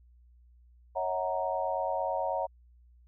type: chord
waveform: sine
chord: F# dominant seventh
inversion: second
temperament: equal with one note detuned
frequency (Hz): 554.4 / 643.5 / 740 / 932.3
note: C#5 / E5 / F#5 / A#5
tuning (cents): 0 / -42 / 0 / 0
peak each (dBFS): -34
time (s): 0.95-2.47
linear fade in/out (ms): 20
effects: added 60 Hz sine -56 dBFS peak until 3.07 s